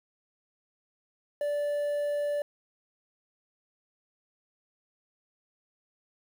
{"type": "tone with quantisation", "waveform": "triangle", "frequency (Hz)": 583, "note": "D5", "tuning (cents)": -13, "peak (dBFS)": -25, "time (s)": [1.41, 2.42], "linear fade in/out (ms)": 2, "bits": 9, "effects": []}